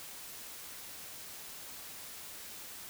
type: silence
effects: white hiss -47 dBFS RMS until 2.89 s